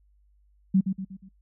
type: tone with echo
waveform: sine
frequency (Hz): 190.7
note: G3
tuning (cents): -47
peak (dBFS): -16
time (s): 0.74-0.81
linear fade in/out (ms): 10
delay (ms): 120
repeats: 4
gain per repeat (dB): -7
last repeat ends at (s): 1.29
effects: noise-tail reverb RT60 0.1 s tail -26 dB re dry + added 50 Hz sine -59 dBFS peak until 1.41 s